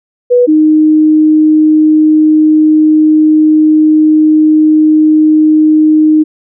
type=tone pair in turn; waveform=sine; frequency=490.8 / 309.2 Hz; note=B4 / D#4; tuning=-11 / -11 cents; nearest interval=minor sixth; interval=800 cents; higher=first; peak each=-3 dBFS; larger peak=neither; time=0.3-0.47 / 0.47-6.24 s; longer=second; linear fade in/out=20 ms; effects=none